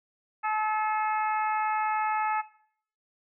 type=harmonic tone; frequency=430.8 Hz; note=A4; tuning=37 cents flat; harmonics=2 / 3 / 4 / 5 / 6; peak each=-28 / -31 / -36 / -39 / -40 dBFS; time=0.43-2.42 s; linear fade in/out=20 ms; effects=noise-tail reverb RT60 0.6 s tail -17 dB re dry